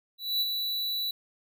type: tone with ADSR envelope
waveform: square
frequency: 3950 Hz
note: B7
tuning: in tune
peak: -24 dBFS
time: 0.18-1.11 s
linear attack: 230 ms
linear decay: 34 ms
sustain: -5 dB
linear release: 4 ms
effects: none